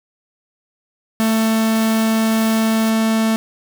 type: tone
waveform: 45% pulse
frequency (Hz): 222.1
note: A3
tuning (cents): +16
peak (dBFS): -14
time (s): 1.2-3.36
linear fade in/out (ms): 0
type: noise with tremolo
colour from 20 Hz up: white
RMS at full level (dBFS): -32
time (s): 1.2-2.9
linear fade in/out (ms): 5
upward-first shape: square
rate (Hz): 1.8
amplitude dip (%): 25
effects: none